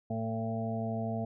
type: harmonic tone with a mistuned harmonic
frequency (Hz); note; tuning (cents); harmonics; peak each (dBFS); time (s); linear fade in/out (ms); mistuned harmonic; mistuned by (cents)
112.4; A2; +37; 1 / 2 / 4 / 5 / 6 / 7; -36 / -35 / -42 / -47 / -37 / -46; 0.1-1.25; 5; 5; +26
effects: none